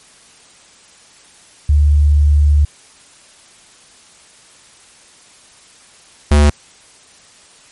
sine / square tone pair in turn, 73.42 / 73.42 Hz, D2 / D2, 0 / 0 cents, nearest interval unison, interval 0 cents, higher neither, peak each -7 dBFS, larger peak neither, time 1.69-2.65 / 6.31-6.5 s, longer first, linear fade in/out 5 ms, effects white hiss -45 dBFS RMS until 7.71 s + MP3 48 kbps

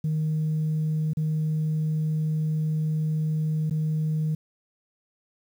sine tone with dropouts, 155.56 Hz, D#3, in tune, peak -21 dBFS, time 0.04-4.35 s, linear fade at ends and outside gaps 5 ms, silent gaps 1.134-1.17 / 3.698-3.709 s, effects tanh soft clip ceiling -20 dBFS + 9-bit

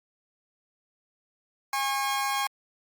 sawtooth tone pair together, 814.3 / 1087 Hz, G#5 / C#6, -34 / -34 cents, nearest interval perfect fourth, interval 500 cents, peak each -25 dBFS, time 1.73-2.47 s, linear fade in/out 2 ms, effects Opus 48 kbps

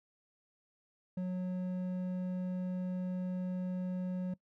sine tone with hard clipping, 182.7 Hz, F#3, 22 cents flat, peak -35 dBFS, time 1.17-4.34 s, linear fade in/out 5 ms, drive 6 dB, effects noise-tail reverb RT60 0.1 s tail -22 dB re dry

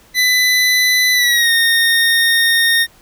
25% pulse tone with pitch glide, 2000 to 1844.6 Hz, B6 to A#6, +21 to -19 cents, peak -7 dBFS, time 0.14-2.87 s, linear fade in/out 50 ms, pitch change -140 cents, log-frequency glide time 1.13-1.51 s, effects pink hiss -48 dBFS RMS until 3.01 s

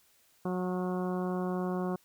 harmonic tone with a mistuned harmonic, 182.4 Hz, F#3, 24 cents flat, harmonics 1 / 2 / 3 / 4 / 5 / 6 / 7 / 8, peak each -32 / -35 / -41 / -41 / -47 / -43 / -50 / -51 dBFS, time 0.45-1.96 s, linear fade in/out 5 ms, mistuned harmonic 8, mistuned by -20 cents, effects white hiss -66 dBFS RMS until 2.04 s

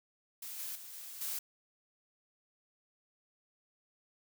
blue noise with level steps, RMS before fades -44 / -41 / -49 / -47 / -38 dBFS, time 0.42-1.39 s, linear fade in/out 5 ms, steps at 0.59 / 0.75 / 0.93 / 1.21 s, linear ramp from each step 5 ms, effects none

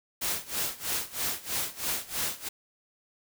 white noise with tremolo, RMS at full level -29 dBFS, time 0.21-2.49 s, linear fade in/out 10 ms, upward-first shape sine, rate 3.1 Hz, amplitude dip 90%, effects none

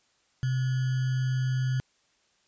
sine tone with sample-and-hold, 129.1 Hz, C3, 23 cents flat, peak -24 dBFS, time 0.43-1.8 s, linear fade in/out 0 ms, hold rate 1575 Hz, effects white hiss -68 dBFS RMS until 2.47 s + resampled to 16000 Hz

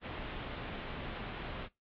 pink low-pass noise, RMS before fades -42 dBFS, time 0.01-1.69 s, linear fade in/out 50 ms, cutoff 3500 Hz, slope 48 dB/octave, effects noise-tail reverb RT60 0.2 s tail -21 dB re dry + AAC 48 kbps

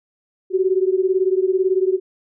sine beating tone pair, 370 / 388 Hz, F#4 / G4, 0 / -18 cents, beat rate 18 Hz, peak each -17 / -19 dBFS, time 0.5-2 s, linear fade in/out 50 ms, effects none

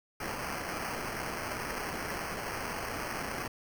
white noise with sample-and-hold, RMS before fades -37 dBFS, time 0.2-3.48 s, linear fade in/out 5 ms, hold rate 3675 Hz, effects none

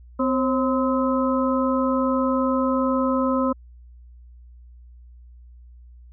harmonic tone with a mistuned harmonic, 257.3 Hz, C4, 29 cents flat, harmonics 1 / 2 / 4 / 5, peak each -21 / -24 / -27 / -28 dBFS, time 0.19-3.53 s, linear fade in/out 10 ms, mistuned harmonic 2, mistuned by +70 cents, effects added 60 Hz sine -43 dBFS peak until 6.12 s

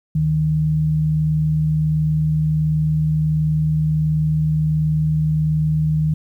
sine tone pair together, 73.2 / 154.61 Hz, D2 / D#3, -5 / -11 cents, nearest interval octave + minor second, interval 1294 cents, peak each -27 / -15 dBFS, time 0.15-6.14 s, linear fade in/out 5 ms, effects 9-bit

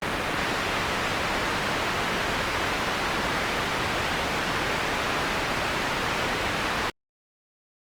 white low-pass noise, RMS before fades -27 dBFS, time 0.02-6.9 s, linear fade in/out 2 ms, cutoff 2100 Hz, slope 12 dB/octave, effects Opus 32 kbps

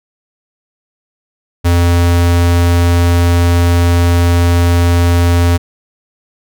square tone, 86.5 Hz, F2, 16 cents flat, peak -8 dBFS, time 1.64-5.58 s, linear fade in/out 20 ms, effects none

